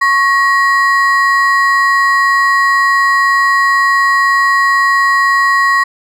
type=ring-modulated tone; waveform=triangle; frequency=1500 Hz; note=F#6; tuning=23 cents sharp; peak=-3 dBFS; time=0.01-5.84 s; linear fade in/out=10 ms; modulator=399 Hz; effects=none